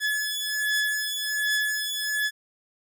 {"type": "beating tone pair", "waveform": "sawtooth", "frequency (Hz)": [1710, 1711.3], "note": ["A6", "A6"], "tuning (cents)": [-50, -49], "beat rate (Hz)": 1.3, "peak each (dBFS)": -24, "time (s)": [0, 2.31], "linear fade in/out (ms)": 50, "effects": []}